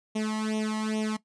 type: tone with flanger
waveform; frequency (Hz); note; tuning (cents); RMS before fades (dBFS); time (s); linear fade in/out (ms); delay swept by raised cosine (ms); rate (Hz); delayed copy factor
sawtooth; 216.5; A3; -28; -29; 0.15-1.17; 10; 0.32 to 1.01; 2.4; +1
effects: noise-tail reverb RT60 0.1 s tail -17 dB re dry + resampled to 22050 Hz